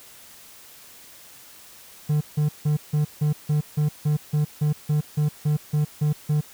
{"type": "tone bursts", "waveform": "triangle", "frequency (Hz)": 150, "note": "D3", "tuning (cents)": 37, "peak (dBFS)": -16, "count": 16, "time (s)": [2.09, 6.41], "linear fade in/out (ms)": 10, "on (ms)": 120, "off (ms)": 160, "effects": ["white hiss -47 dBFS RMS until 6.53 s"]}